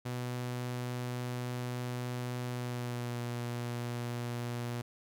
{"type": "tone with pitch glide", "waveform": "sawtooth", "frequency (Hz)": [123.47, 120.23], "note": ["B2", "B2"], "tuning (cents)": [0, -46], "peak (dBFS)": -31, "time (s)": [0.05, 4.82], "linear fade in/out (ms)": 10, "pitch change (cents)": -46, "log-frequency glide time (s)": [2.53, 3.23], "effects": []}